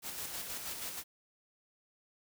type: noise with tremolo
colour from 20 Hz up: white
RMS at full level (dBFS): -40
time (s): 0.02-1.04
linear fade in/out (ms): 50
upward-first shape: square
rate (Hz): 6.3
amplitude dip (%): 35
effects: none